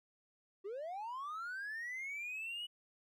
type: linear sweep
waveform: triangle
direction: up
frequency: 370 to 2953 Hz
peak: -38 dBFS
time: 0.64-2.67 s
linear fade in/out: 20 ms
effects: tanh soft clip ceiling -35 dBFS